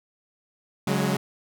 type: chord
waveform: sawtooth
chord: C# suspended fourth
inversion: none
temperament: equal with one note detuned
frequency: 141.34 / 185 / 207.7 Hz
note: C#3 / F#3 / G#3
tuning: +34 / 0 / 0 cents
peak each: -23 / -22 / -23 dBFS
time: 0.87-1.17 s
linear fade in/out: 5 ms
effects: none